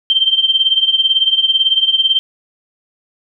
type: tone with tremolo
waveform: sine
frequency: 3136 Hz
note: G7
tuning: in tune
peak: -6 dBFS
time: 0.1-2.19 s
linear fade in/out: 0 ms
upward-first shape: triangle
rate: 18 Hz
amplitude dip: 90%
effects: none